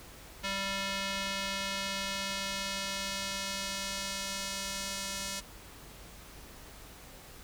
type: tone with band-pass filter sweep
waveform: square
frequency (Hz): 195.7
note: G3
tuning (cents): -3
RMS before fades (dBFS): -36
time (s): 0.43-5.41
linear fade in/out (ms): 20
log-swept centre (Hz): 3100 to 6500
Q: 0.88
effects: added 50 Hz sine -55 dBFS peak until 7.43 s + pink hiss -51 dBFS RMS until 7.43 s